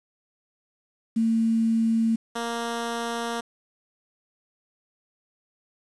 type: tone pair in turn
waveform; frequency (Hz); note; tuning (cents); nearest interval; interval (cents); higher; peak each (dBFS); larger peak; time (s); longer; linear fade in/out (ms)
sine / 10% pulse; 226.1 / 233.4; A3 / A#3; +47 / +2; minor second; 55; second; -19; neither; 1.16-2.16 / 2.35-3.41; second; 10
effects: resampled to 22050 Hz + 8-bit